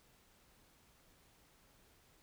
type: silence
effects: pink hiss -68 dBFS RMS until 2.22 s